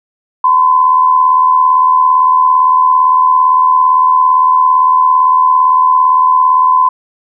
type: tone with amplitude modulation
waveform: sine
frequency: 1018 Hz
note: C6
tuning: 48 cents flat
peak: -3 dBFS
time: 0.44-6.89 s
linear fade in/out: 5 ms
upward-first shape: sine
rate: 77.7 Hz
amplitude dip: 50%
effects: none